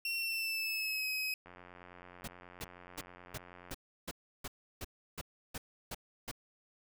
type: tone with pitch glide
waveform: 30% pulse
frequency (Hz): 2722 to 2540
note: F7 to D#7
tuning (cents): -45 to +35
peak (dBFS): -31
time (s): 0.05-1.34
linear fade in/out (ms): 2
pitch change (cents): -120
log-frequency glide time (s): 0.16-1.09
type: click train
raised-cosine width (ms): 0.5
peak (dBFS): -37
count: 203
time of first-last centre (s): 1.46-3.72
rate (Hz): 89.4
type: noise bursts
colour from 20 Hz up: pink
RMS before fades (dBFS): -41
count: 12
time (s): 2.24-6.314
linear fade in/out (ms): 5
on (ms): 37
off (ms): 330
effects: none